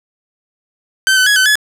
sawtooth tone with pitch steps, 1544 / 1513 / 1672 / 1522 / 1703 Hz, G6 / F#6 / G#6 / F#6 / G#6, -27 / +38 / +11 / +48 / +43 cents, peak -5 dBFS, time 1.07-1.555 s, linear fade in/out 0 ms, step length 97 ms, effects low-pass 12000 Hz 12 dB/octave

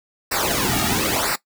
pink noise with flanger, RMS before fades -21 dBFS, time 0.31-1.36 s, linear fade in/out 10 ms, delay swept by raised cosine 0.3 to 2 ms, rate 1 Hz, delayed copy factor -0.85, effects noise-tail reverb RT60 0.1 s tail -18 dB re dry

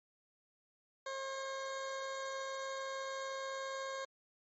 20% pulse tone with amplitude modulation, 537 Hz, C5, 45 cents sharp, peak -33 dBFS, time 1.06-4.05 s, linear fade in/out 5 ms, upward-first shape sine, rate 99.8 Hz, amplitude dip 30%, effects MP3 32 kbps

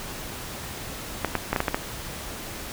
clicks, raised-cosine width 0.5 ms, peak -7 dBFS, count 7, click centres 1.247 / 1.353 / 1.53 / 1.562 / 1.604 / 1.682 / 1.745 s, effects pink hiss -36 dBFS RMS until 2.72 s

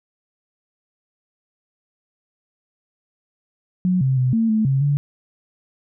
sine tone with pitch steps, 182.6 / 132.2 / 127.5 / 225.9 / 217.9 / 135.1 / 143.4 Hz, F#3 / C3 / C3 / A3 / A3 / C#3 / D3, -23 / +18 / -44 / +46 / -17 / -44 / -41 cents, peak -15 dBFS, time 3.85-4.97 s, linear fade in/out 0 ms, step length 160 ms, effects none

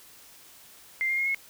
sine tone with pitch steps, 2093 / 2120 / 2147 / 2174 Hz, C7 / C7 / C7 / C#7, 0 / +22 / +44 / -34 cents, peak -24 dBFS, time 1.01-1.346 s, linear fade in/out 0 ms, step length 84 ms, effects white hiss -52 dBFS RMS until 1.49 s

